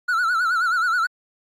triangle tone with vibrato, 1396.9 Hz, F6, in tune, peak -16 dBFS, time 0.08-1.07 s, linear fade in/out 10 ms, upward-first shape sine, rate 9.4 Hz, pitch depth 110 cents each way, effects AAC 48 kbps

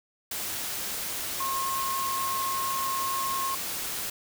sine tone in noise, 1075 Hz, C6, 47 cents sharp, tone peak -28 dBFS, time 1.4-3.55 s, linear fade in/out 5 ms, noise white, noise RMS -33 dBFS, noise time 0.31-4.1 s, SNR +2 dB, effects none

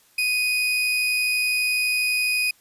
35% pulse tone, 2489 Hz, D#7, in tune, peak -18 dBFS, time 0.18-2.51 s, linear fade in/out 5 ms, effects white hiss -58 dBFS RMS until 2.6 s + resampled to 32000 Hz

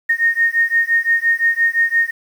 sine beating tone pair, 1844 / 1849.8 Hz, A#6 / A#6, -19 / -14 cents, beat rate 5.8 Hz, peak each -16 dBFS, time 0.09-2.11 s, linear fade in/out 10 ms, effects 7-bit

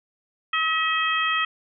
harmonic tone, 640 Hz, D#5, 49 cents sharp, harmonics 2 / 3 / 4 / 5, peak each -24 / -26 / -27 / -28 dBFS, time 0.53-1.45 s, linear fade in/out 5 ms, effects none

